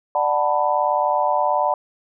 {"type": "chord", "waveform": "sine", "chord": "B minor seventh", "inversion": "first", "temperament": "just", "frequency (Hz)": [592.7, 740.8, 889, 987.8], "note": ["D5", "F#5", "A5", "B5"], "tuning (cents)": [16, 2, 18, 0], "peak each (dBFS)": -22, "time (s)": [0.15, 1.74], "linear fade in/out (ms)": 2, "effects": []}